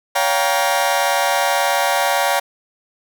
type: chord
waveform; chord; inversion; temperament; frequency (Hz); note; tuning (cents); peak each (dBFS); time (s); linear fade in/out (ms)
sawtooth; G half-diminished seventh; second; just; 564.5 / 705.6 / 784 / 940.8; Db5 / F5 / G5 / Bb5; +31 / +18 / 0 / +16; -17; 0.15-2.4; 10
effects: none